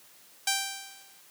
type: tone with exponential decay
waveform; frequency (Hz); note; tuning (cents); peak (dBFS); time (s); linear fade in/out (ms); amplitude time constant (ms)
5% pulse; 784; G5; 0; -11; 0.47-1.21; 5; 160
effects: white hiss -56 dBFS RMS until 1.3 s + high-pass 150 Hz 12 dB/octave